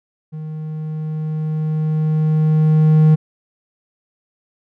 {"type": "tone with level ramp", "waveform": "triangle", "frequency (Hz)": 155.56, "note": "D#3", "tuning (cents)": 0, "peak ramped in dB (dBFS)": [-24, -5], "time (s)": [0.32, 3.16], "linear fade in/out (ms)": 20, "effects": []}